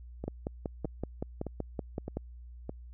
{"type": "two click trains", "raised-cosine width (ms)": 2, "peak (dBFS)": [-23, -20], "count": [5, 11], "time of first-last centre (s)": [[0.24, 2.694], [0.28, 2.17]], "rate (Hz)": [1.63, 5.29], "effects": ["added 60 Hz sine -45 dBFS peak until 2.93 s"]}